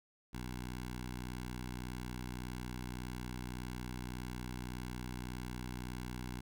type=tone with notch filter; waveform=10% pulse; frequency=61.74 Hz; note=B1; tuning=in tune; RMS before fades=-43 dBFS; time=0.33-6.41 s; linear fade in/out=10 ms; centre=500 Hz; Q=1.1; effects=none